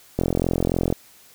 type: click train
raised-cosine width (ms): 2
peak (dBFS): -7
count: 33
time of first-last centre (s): 0.19-0.926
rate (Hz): 43.5
effects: white hiss -51 dBFS RMS until 1.34 s